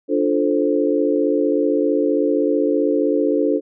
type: chord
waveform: sine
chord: D minor seventh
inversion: none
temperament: equal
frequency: 293.7 / 349.2 / 440 / 523.3 Hz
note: D4 / F4 / A4 / C5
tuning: 0 / 0 / 0 / 0 cents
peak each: -19 / -22 / -20 / -22 dBFS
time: 0.08-3.61 s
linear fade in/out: 50 ms
effects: none